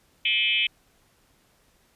sine tone with frequency modulation, 2794 Hz, F7, in tune, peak -20 dBFS, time 0.25-0.67 s, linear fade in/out 5 ms, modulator 216 Hz, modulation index 2.5, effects pink hiss -63 dBFS RMS until 1.95 s + resampled to 32000 Hz

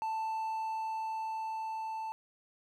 triangle tone with level ramp, 884 Hz, A5, 8 cents sharp, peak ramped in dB -30 to -34 dBFS, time 0.02-2.12 s, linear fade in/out 0 ms, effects none

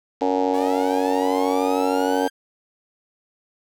harmonic tone, 93 Hz, F#2, 9 cents sharp, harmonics 3 / 4 / 5 / 6 / 7 / 8 / 9 / 10, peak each -23 / -34 / -23 / -27 / -34 / -28 / -25 / -33 dBFS, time 0.21-2.28 s, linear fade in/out 10 ms
click train, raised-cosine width 0.2 ms, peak -23 dBFS, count 241, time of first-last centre 0.21-2.279 s, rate 116 Hz
sawtooth linear sweep, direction up, 547 to 1600 Hz, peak -29 dBFS, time 0.53-2.3 s, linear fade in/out 20 ms
effects none

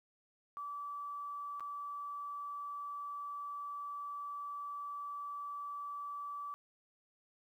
sine tone with dropouts, 1155 Hz, D6, 29 cents flat, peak -40 dBFS, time 0.57-6.54 s, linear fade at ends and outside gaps 0 ms, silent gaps 1.597-1.606 s, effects 12-bit

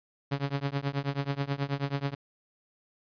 sawtooth tone with tremolo, 140.1 Hz, C#3, 19 cents sharp, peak -21 dBFS, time 0.31-2.15 s, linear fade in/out 10 ms, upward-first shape triangle, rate 9.3 Hz, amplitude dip 100%, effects resampled to 11025 Hz

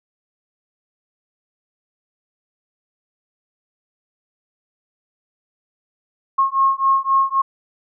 sine beating tone pair, 1080 / 1083.8 Hz, C#6 / C#6, -45 / -39 cents, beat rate 3.8 Hz, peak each -17 dBFS, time 6.38-7.42 s, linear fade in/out 10 ms, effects none

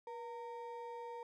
triangle ring-modulated tone, 698.5 Hz, F5, in tune, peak -39 dBFS, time 0.07-1.23 s, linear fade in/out 2 ms, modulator 219 Hz, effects none

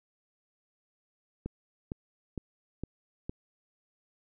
click train, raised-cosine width 3 ms, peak -22 dBFS, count 5, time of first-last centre 1.46-3.295 s, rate 2.18 Hz, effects none

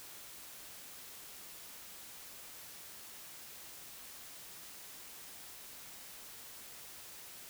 silence, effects white hiss -51 dBFS RMS until 7.49 s

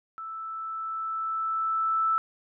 sine tone with level ramp, 1318.5 Hz, E6, in tune, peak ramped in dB -35 to -21 dBFS, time 0.18-2.18 s, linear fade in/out 0 ms, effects none

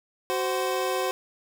25% pulse tone pair together, 373.8 / 519 Hz, F#4 / C5, +18 / -14 cents, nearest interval tritone, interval 568 cents, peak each -24 dBFS, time 0.3-1.11 s, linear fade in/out 0 ms, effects none

